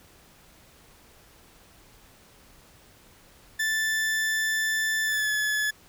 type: tone with pitch glide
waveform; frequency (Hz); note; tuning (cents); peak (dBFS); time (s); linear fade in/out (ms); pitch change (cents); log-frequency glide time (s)
40% pulse; 1760 to 1713.9; A6 to A6; 0 to -46; -23; 3.59-5.71; 10; -46; 5.04-5.31
effects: pink hiss -55 dBFS RMS until 5.88 s